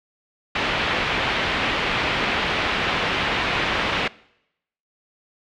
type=low-pass noise; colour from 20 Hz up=white; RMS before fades=-23 dBFS; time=0.55-4.08 s; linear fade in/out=5 ms; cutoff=3100 Hz; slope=24 dB/octave; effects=noise-tail reverb RT60 0.8 s tail -22 dB re dry